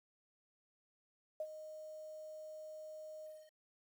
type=tone with ADSR envelope; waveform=sine; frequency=620 Hz; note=D#5; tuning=6 cents flat; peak=-36 dBFS; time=1.4-3.52 s; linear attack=3 ms; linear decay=57 ms; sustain=-11 dB; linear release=260 ms; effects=11-bit